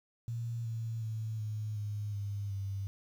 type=tone with pitch steps; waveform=sine; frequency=116.9 / 113.57 / 110.34 / 107.2 / 104.15 / 101.18 / 98.3 Hz; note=A#2 / A#2 / A2 / A2 / G#2 / G#2 / G2; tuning=+5 / -45 / +5 / -45 / +5 / -45 / +5 cents; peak=-34 dBFS; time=0.28-2.87 s; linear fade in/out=0 ms; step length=370 ms; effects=10-bit